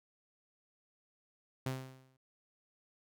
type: tone with exponential decay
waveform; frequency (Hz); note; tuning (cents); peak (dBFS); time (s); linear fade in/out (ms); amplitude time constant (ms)
sawtooth; 130.81; C3; 0; -29; 1.66-2.17; 5; 110
effects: none